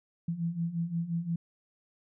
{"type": "beating tone pair", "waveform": "sine", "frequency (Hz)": [164.81, 170.51], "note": ["E3", "F3"], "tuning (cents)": [0, -41], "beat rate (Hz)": 5.7, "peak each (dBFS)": [-35, -31], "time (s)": [0.28, 1.36], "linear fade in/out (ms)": 5, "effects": []}